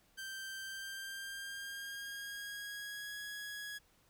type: tone with pitch glide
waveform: sawtooth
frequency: 1565 to 1667.7 Hz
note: G6 to G#6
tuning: -3 to +7 cents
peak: -39 dBFS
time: 0.17-3.79 s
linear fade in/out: 20 ms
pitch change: +110 cents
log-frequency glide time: 0.62-3.16 s
effects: pink hiss -70 dBFS RMS until 4.09 s